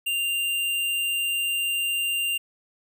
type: tone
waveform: square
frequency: 2787 Hz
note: F7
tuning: 4 cents flat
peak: -24 dBFS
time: 0.06-2.38 s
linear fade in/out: 10 ms
effects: none